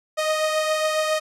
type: beating tone pair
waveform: sawtooth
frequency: 621 / 628.3 Hz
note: D#5 / D#5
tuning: -3 / +17 cents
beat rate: 7.3 Hz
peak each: -17 / -25 dBFS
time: 0.17-1.2 s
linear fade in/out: 20 ms
effects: low-pass 10000 Hz 12 dB/octave